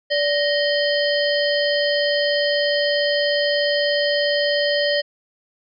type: harmonic tone with a mistuned harmonic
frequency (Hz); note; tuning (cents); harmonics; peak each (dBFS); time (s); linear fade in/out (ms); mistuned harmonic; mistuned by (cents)
622.3; D#5; 0; 1 / 3 / 5 / 7 / 8; -19 / -24 / -26 / -27 / -28; 0.1-5.02; 20; 1; -120
effects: none